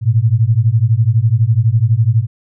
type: beating tone pair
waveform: sine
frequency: 107.2 / 119.2 Hz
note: A2 / A#2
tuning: -45 / +39 cents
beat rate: 12 Hz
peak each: -12 dBFS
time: 0.01-2.27 s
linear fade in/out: 50 ms
effects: none